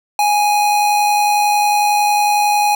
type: tone with amplitude modulation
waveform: square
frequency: 830 Hz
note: G#5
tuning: 1 cent flat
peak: -11 dBFS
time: 0.19-2.75 s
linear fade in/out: 2 ms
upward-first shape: sine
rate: 91 Hz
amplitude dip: 30%
effects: none

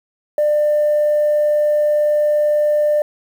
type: tone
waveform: sine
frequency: 597 Hz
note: D5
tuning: 28 cents sharp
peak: -11 dBFS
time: 0.38-3.02 s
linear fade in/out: 2 ms
effects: tanh soft clip ceiling -9 dBFS + 7-bit

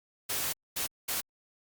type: noise bursts at uneven times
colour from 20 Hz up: white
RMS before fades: -32 dBFS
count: 3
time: 0.29-0.53 / 0.76-0.87 / 1.08-1.21 s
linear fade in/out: 10 ms
effects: Opus 48 kbps

